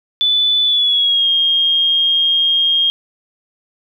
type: tone with pitch glide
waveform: sine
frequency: 3486 to 3234 Hz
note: A7 to G#7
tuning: -17 to -47 cents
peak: -11 dBFS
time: 0.21-2.9 s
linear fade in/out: 0 ms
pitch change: -130 cents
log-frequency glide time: 0.64-1.28 s
effects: 8-bit